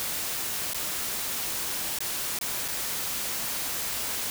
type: noise with dropouts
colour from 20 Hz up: white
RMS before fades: -31 dBFS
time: 0-4.3 s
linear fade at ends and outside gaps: 0 ms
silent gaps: 0.734-0.745 / 1.987-2.005 / 2.388-2.412 / 2.68-2.685 s
effects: none